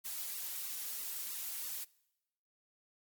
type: noise with flanger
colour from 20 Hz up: blue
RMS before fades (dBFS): -41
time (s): 0.04-1.85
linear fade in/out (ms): 20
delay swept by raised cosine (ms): 1.2 to 4.6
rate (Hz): 3.1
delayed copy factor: -0.85
effects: noise-tail reverb RT60 0.9 s tail -23 dB re dry + Opus 48 kbps